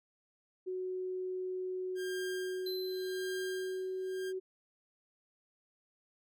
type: tone with pitch glide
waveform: sine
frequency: 370 to 375.2 Hz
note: F#4 to F#4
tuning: 0 to +24 cents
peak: -35 dBFS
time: 0.66-4.4 s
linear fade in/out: 20 ms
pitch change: +24 cents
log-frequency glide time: 2.36-4.09 s
type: tone with tremolo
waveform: sawtooth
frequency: 1602 Hz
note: G6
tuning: 37 cents sharp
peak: -37 dBFS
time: 1.95-4.33 s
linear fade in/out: 50 ms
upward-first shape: sine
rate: 0.88 Hz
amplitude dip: 95%
type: tone with exponential decay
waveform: square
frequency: 4066 Hz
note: B7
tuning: 50 cents sharp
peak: -39 dBFS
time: 2.66-4.23 s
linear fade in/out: 5 ms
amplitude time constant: 340 ms
effects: none